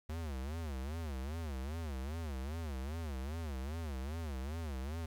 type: tone with vibrato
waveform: square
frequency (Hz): 73.42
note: D2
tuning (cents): 0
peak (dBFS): -39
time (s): 0.09-5.06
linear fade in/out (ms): 5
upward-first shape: sine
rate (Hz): 2.5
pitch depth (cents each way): 230
effects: 11-bit